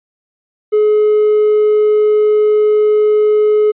triangle tone, 424 Hz, G#4, 36 cents sharp, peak -5 dBFS, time 0.72-3.72 s, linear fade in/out 20 ms, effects tanh soft clip ceiling -3 dBFS + resampled to 8000 Hz

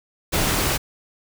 pink noise, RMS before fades -21 dBFS, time 0.32-0.78 s, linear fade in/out 20 ms, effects none

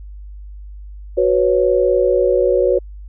sine chord, F# suspended fourth, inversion none, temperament equal, 370 / 493.9 / 554.4 Hz, F#4 / B4 / C#5, 0 / 0 / 0 cents, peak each -16 dBFS, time 1.17-2.79 s, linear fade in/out 10 ms, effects added 50 Hz sine -31 dBFS peak until 3.08 s

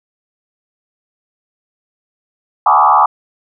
sine tone with frequency modulation, 1000 Hz, B5, 21 cents sharp, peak -6 dBFS, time 2.66-3.06 s, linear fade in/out 5 ms, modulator 74 Hz, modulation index 3.3, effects none

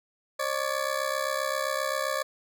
20% pulse ring-modulated tone, 571 Hz, D5, 49 cents flat, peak -19 dBFS, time 0.39-2.23 s, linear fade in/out 10 ms, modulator 33.8 Hz, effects none

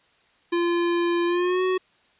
square tone with pitch glide, 344.4 to 371.3 Hz, F4 to F#4, -24 to +6 cents, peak -21 dBFS, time 0.52-1.78 s, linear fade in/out 10 ms, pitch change +130 cents, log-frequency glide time 1.26-1.63 s, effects white hiss -61 dBFS RMS until 2.19 s + resampled to 8000 Hz

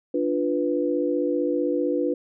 sine chord, B diminished, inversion first, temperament equal, 293.7 / 349.2 / 493.9 Hz, D4 / F4 / B4, 0 / 0 / 0 cents, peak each -25 / -26 / -25 dBFS, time 0.14-2.14 s, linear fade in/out 5 ms, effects none

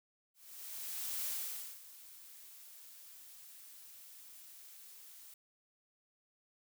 blue noise with ADSR envelope, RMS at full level -38 dBFS, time 0.34-5.34 s, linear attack 930 ms, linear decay 520 ms, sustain -17 dB, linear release 3 ms, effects none

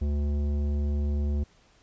sine tone with tanh clipping, 72.6 Hz, D2, 19 cents flat, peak -26 dBFS, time 0.01-1.44 s, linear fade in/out 10 ms, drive 13 dB, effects pink hiss -61 dBFS RMS until 1.82 s + resampled to 16000 Hz

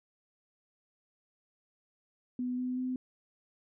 sine tone with pitch steps, 249.2 / 252.1 / 255 Hz, B3 / B3 / C4, +16 / +36 / -44 cents, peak -31 dBFS, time 2.39-2.96 s, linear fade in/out 2 ms, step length 190 ms, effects none

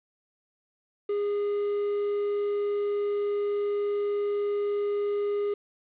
triangle tone, 409.7 Hz, G#4, 24 cents flat, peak -23 dBFS, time 1.09-5.54 s, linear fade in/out 5 ms, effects resampled to 8000 Hz + 9-bit

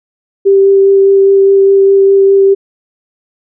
sine tone with vibrato, 392 Hz, G4, in tune, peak -3 dBFS, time 0.45-2.55 s, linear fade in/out 20 ms, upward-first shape sine, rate 4.9 Hz, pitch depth 9 cents each way, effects none

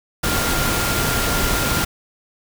sine tone in noise, 1396.9 Hz, F6, in tune, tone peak -26 dBFS, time 0.23-1.85 s, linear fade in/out 10 ms, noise pink, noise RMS -20 dBFS, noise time 0.23-1.85 s, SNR -9 dB, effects none

